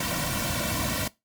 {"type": "noise with comb filter", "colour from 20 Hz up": "pink", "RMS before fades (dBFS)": -28, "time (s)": [0, 1.08], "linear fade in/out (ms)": 5, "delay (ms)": 2.4, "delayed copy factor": -0.9, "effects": ["noise-tail reverb RT60 0.2 s tail -20 dB re dry", "MP3 96 kbps"]}